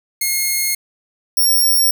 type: tone pair in turn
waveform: 5% pulse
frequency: 2152 / 5549 Hz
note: C7 / F8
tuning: +48 / -12 cents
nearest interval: octave + major third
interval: 1640 cents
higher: second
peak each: -6 dBFS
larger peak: neither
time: 0.21-0.75 / 1.37-1.91 s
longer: neither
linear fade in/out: 5 ms
effects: none